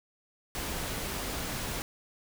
pink noise, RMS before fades -35 dBFS, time 0.55-1.82 s, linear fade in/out 0 ms, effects none

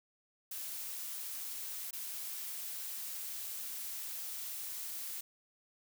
blue noise with dropouts, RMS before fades -42 dBFS, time 0.51-5.21 s, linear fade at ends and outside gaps 5 ms, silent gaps 1.909-1.929 s, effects none

